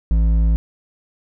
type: tone with hard clipping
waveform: sine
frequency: 55.1 Hz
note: A1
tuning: 3 cents sharp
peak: -14 dBFS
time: 0.11-0.56 s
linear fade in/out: 0 ms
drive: 7 dB
effects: none